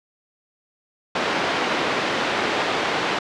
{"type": "band-pass noise", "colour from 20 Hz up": "pink", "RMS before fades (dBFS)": -23, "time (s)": [1.15, 3.19], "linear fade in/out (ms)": 5, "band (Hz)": [330, 3300], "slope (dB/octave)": 12, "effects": ["low-pass 7000 Hz 12 dB/octave"]}